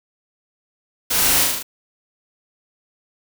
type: noise with echo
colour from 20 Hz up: white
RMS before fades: -20 dBFS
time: 1.1-1.44 s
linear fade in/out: 10 ms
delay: 38 ms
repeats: 5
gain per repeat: -2 dB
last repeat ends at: 1.63 s
effects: none